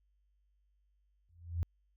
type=tone with exponential growth; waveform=sine; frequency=85.1 Hz; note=F2; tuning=44 cents flat; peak=-27 dBFS; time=1.29-1.63 s; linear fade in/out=0 ms; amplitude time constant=73 ms; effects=added 50 Hz sine -70 dBFS peak until 1.96 s